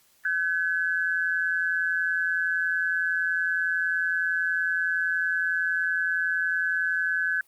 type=tone pair together; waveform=sine; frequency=1522.2 / 1693 Hz; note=F#6 / G#6; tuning=+49 / +33 cents; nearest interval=major second; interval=184 cents; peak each=-25 / -27 dBFS; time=0.25-7.41 s; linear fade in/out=2 ms; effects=white hiss -62 dBFS RMS until 7.47 s + Opus 48 kbps

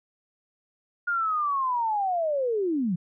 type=linear sweep; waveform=sine; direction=down; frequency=1433 to 161.4 Hz; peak=-23 dBFS; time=1.07-2.96 s; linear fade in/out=10 ms; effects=none

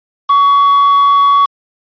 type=tone with quantisation; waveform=triangle; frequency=1126 Hz; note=C#6; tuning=27 cents sharp; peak=-4 dBFS; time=0.29-1.46 s; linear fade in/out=10 ms; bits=4; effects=resampled to 11025 Hz

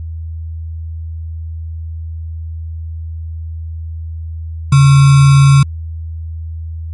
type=tone with sample-and-hold; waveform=sine; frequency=138.59 Hz; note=C#3; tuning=in tune; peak=-3 dBFS; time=4.72-5.63 s; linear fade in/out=5 ms; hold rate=1225 Hz; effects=added 81 Hz sine -21 dBFS peak until 6.93 s + MP3 48 kbps

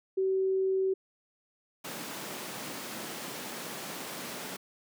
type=tone; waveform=sine; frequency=381.3 Hz; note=G4; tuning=48 cents flat; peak=-25 dBFS; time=0.17-0.94 s; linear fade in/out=10 ms
type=high-pass noise; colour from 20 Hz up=pink; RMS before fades=-40 dBFS; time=1.84-4.57 s; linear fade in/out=10 ms; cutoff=170 Hz; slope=24 dB/octave
effects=none

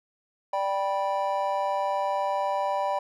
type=chord; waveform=triangle; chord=G major; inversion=second; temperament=just; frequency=588 / 784 / 980 Hz; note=D5 / G5 / B5; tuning=+2 / 0 / -14 cents; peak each=-27 dBFS; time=0.53-2.99 s; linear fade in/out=5 ms; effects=none

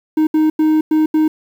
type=tone bursts at uneven times; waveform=triangle; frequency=311.1 Hz; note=D#4; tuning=in tune; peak=-8 dBFS; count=5; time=0.17-0.27 / 0.34-0.5 / 0.59-0.81 / 0.91-1.06 / 1.14-1.28 s; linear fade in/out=5 ms; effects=7-bit

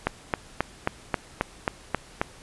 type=click train; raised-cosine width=0.5 ms; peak=-7 dBFS; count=9; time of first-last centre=0.07-2.215 s; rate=3.73 Hz; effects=pink hiss -49 dBFS RMS until 2.42 s + resampled to 24000 Hz

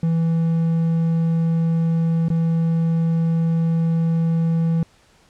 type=tone with dropouts; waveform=triangle; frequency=164.81 Hz; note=E3; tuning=in tune; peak=-14 dBFS; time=0.03-4.83 s; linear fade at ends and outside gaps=2 ms; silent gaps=2.284-2.301 s; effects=pink hiss -55 dBFS RMS until 5.29 s + low-pass 8000 Hz 12 dB/octave

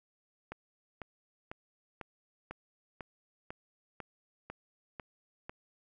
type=click train; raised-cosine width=0.5 ms; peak=-26 dBFS; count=11; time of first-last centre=0.52-5.495 s; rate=2.01 Hz; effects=none

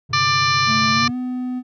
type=chord; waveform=triangle; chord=G suspended fourth; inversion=none; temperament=equal with one note detuned; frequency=98 / 130.81 / 145.57 Hz; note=G2 / C3 / D3; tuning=0 / 0 / -15 cents; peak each=-30 / -27 / -30 dBFS; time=0.09-1.11 s; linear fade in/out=20 ms
type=harmonic tone; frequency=592 Hz; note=D5; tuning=14 cents sharp; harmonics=2 / 3 / 4 / 5 / 6 / 7 / 8 / 9 / 10; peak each=-18 / -24 / -22 / -32 / -31 / -23 / -34 / -27 / -32 dBFS; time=0.13-1.08 s; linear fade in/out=5 ms
type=tone with pitch glide; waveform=triangle; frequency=220 to 251.3 Hz; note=A3 to B3; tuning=0 to +30 cents; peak=-20 dBFS; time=0.66-1.63 s; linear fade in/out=50 ms; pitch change=+230 cents; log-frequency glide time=0.92-1.16 s
effects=none

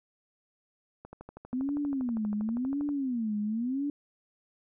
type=click train; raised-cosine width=1 ms; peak=-30 dBFS; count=24; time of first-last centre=1.05-2.89 s; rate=12.5 Hz
type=tone with vibrato; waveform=sine; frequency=246 Hz; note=B3; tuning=7 cents flat; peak=-28 dBFS; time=1.53-3.9 s; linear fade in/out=2 ms; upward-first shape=sine; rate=0.94 Hz; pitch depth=290 cents each way
effects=none

